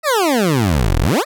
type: exponential two-way sweep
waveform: 20% pulse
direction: down then up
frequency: 659.3 to 36.6 to 659.3 Hz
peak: -8 dBFS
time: 0.03-1.25 s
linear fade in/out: 50 ms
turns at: 0.99 s
effects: none